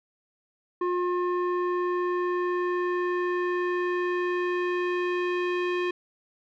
square tone with low-pass filter sweep, 356.8 Hz, F4, 37 cents sharp, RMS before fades -27 dBFS, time 0.81-5.91 s, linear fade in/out 5 ms, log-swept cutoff 1200 to 2600 Hz, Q 1.9, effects none

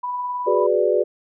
sine tone with tremolo, 987.8 Hz, B5, in tune, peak -22 dBFS, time 0.03-0.67 s, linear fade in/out 10 ms, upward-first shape sine, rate 19 Hz, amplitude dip 25%
sine chord, G# half-diminished seventh, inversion third, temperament equal, 370 / 415.3 / 493.9 / 587.3 Hz, F#4 / G#4 / B4 / D5, 0 / 0 / 0 / 0 cents, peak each -21 dBFS, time 0.46-1.04 s, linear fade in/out 20 ms
effects none

